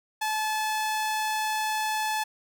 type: tone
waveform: sawtooth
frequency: 864 Hz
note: A5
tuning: 32 cents flat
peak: -22 dBFS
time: 0.21-2.24 s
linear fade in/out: 10 ms
effects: none